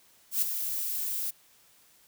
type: noise with ADSR envelope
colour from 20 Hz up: violet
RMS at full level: -24 dBFS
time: 0.31-1.31 s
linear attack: 110 ms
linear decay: 7 ms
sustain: -8 dB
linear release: 13 ms
effects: white hiss -61 dBFS RMS until 2.07 s